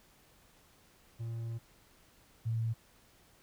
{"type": "tone pair in turn", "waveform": ["triangle", "sine"], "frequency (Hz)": [115.1, 113.52], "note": ["A#2", "A#2"], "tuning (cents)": [-22, -45], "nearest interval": "unison", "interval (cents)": 23, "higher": "first", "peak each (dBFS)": [-34, -30], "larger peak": "second", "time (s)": [[1.19, 1.59], [2.45, 2.74]], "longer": "first", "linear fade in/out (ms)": 20, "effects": ["pink hiss -64 dBFS RMS until 3.42 s"]}